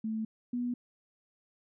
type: tone pair in turn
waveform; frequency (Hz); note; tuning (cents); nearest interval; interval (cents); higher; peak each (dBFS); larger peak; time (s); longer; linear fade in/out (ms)
sine; 220 / 244; A3 / B3; 0 / -21; major second; 179; second; -31 / -30; second; 0.04-0.25 / 0.53-0.74; neither; 5
effects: none